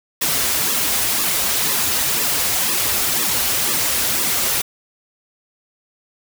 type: noise with flanger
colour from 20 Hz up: white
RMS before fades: -19 dBFS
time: 0.21-4.62 s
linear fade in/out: 10 ms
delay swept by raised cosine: 1.3 to 6.9 ms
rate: 2 Hz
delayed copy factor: -0.8
effects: none